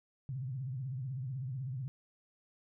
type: tone with vibrato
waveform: sine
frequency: 130.2 Hz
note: C3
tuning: 8 cents flat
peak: -36 dBFS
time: 0.29-1.88 s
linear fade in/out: 0 ms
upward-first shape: triangle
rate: 16 Hz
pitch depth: 180 cents each way
effects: none